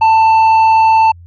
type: tone with tanh clipping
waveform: triangle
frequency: 888 Hz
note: A5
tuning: 16 cents sharp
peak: -7 dBFS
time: 0.01-1.12 s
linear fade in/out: 10 ms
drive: 10 dB
effects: added 86 Hz sine -34 dBFS peak until 1.26 s